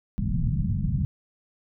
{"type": "low-pass noise", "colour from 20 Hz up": "white", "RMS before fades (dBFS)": -25, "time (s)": [0.18, 1.05], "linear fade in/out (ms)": 0, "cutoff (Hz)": 200, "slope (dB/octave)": 48, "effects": []}